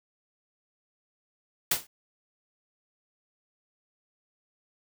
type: noise with exponential decay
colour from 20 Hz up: white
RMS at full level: -20 dBFS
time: 1.71-1.87 s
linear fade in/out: 5 ms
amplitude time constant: 34 ms
effects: none